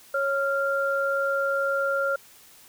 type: tone pair together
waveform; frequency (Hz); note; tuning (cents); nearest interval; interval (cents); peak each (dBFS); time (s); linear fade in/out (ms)
sine; 551.2 / 1389; C#5 / F6; -10 / -10; octave + major third; 1600; -25; 0.14-2.16; 5
effects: white hiss -52 dBFS RMS until 2.68 s